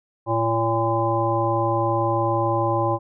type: harmonic tone with a mistuned harmonic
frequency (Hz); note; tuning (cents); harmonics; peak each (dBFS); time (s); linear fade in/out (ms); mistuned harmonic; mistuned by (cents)
113.6; A#2; -44; 1 / 3 / 5 / 7 / 9; -25 / -25 / -25 / -25 / -25; 0.26-2.99; 50; 7; +34
effects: none